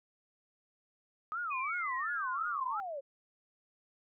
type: tone with vibrato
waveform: sine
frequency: 1213 Hz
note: D#6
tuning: 44 cents flat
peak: -34 dBFS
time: 1.32-2.8 s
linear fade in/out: 0 ms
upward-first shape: sine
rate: 2.8 Hz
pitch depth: 300 cents each way
type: linear sweep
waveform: sine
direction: down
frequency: 2520 to 526 Hz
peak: -37 dBFS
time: 1.5-3.01 s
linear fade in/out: 20 ms
effects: none